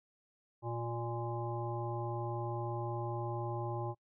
harmonic tone with a mistuned harmonic, 118.1 Hz, A#2, 23 cents sharp, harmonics 1 / 3 / 5 / 7 / 9, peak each -38 / -41 / -45 / -42 / -47 dBFS, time 0.62-3.95 s, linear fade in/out 50 ms, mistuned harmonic 9, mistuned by -42 cents, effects noise-tail reverb RT60 0.1 s tail -25 dB re dry

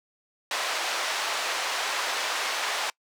pink band-pass noise, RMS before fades -29 dBFS, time 0.51-2.9 s, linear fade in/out 2 ms, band 720 to 5800 Hz, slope 12 dB/octave, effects noise-tail reverb RT60 0.1 s tail -25 dB re dry + high-pass 400 Hz 12 dB/octave

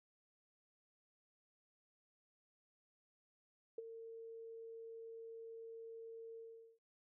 sine tone with ADSR envelope, 454.5 Hz, A#4, 44 cents flat, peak -39 dBFS, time 3.78-6.79 s, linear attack 4 ms, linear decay 21 ms, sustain -10 dB, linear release 420 ms, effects none

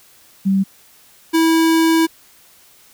sine / square tone pair in turn, 193.7 / 325.8 Hz, G3 / E4, -20 / -20 cents, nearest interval major sixth, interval 900 cents, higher second, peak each -12 dBFS, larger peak neither, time 0.45-0.64 / 1.33-2.07 s, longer second, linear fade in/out 20 ms, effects white hiss -49 dBFS RMS until 2.93 s

